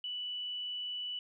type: tone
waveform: sine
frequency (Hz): 2965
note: F#7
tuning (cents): +3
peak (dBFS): -36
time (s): 0.04-1.19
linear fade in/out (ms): 2
effects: none